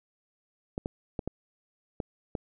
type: clicks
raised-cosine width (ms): 2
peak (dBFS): -18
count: 6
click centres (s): 0.779 / 0.859 / 1.192 / 1.276 / 2.002 / 2.352
effects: none